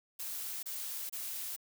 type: noise bursts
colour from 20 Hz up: blue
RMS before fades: -40 dBFS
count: 3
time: 0.19-1.564 s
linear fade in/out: 10 ms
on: 440 ms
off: 27 ms
effects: none